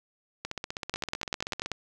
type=two click trains; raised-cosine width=0.2 ms; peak=-16 / -12 dBFS; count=20 / 9; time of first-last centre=0.45-1.66 / 0.94-1.717 s; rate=15.7 / 10.3 Hz; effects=none